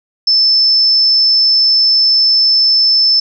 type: tone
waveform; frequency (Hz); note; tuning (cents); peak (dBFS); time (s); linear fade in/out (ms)
sine; 5274; E8; 0; -7; 0.27-3.2; 5
effects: none